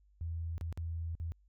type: tone with dropouts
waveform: sine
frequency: 82.8 Hz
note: E2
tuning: 8 cents sharp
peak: -35 dBFS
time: 0.21-1.32 s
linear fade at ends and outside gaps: 0 ms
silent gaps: 0.58-0.611 / 0.726-0.775 / 1.152-1.2 s
effects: added 50 Hz sine -63 dBFS peak until 1.48 s